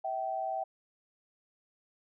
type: tone pair together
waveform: sine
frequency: 650 / 770.3 Hz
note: E5 / G5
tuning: -24 / -30 cents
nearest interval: minor third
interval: 294 cents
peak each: -36 / -33 dBFS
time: 0.04-0.64 s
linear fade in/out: 10 ms
effects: none